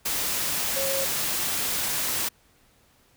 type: tone in noise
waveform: sine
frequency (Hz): 542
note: C#5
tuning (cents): -39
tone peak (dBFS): -28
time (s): 0.76-1.05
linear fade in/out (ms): 10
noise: white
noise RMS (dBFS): -27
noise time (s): 0.05-2.29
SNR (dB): -4
effects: pink hiss -61 dBFS RMS until 3.16 s